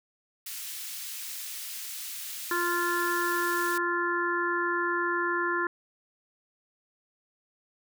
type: high-pass noise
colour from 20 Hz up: white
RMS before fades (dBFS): -38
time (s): 0.46-3.78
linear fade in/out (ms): 5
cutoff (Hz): 2100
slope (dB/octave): 12
type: harmonic tone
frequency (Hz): 347.8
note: F4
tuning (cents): -7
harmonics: 1 / 3 / 4 / 5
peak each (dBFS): -31 / -31 / -31 / -31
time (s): 2.51-5.67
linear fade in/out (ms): 2
effects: none